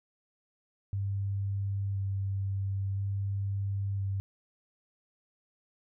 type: tone with vibrato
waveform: sine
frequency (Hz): 98.4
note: G2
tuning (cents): +7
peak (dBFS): -29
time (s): 0.93-4.2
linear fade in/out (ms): 0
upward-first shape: square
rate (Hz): 0.49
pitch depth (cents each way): 11
effects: none